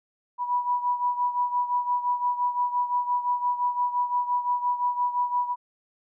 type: beating tone pair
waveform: sine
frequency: 978 / 983.8 Hz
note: B5 / B5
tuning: -17 / -7 cents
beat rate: 5.8 Hz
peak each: -24 / -29 dBFS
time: 0.38-5.56 s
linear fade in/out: 50 ms
effects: none